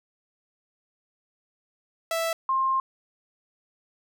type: tone pair in turn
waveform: sawtooth / sine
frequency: 659.3 / 1060 Hz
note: E5 / C6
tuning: 0 / +22 cents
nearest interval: minor sixth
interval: 822 cents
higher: second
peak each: -21 dBFS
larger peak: neither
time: 2.11-2.33 / 2.49-2.8 s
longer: second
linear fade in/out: 2 ms
effects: none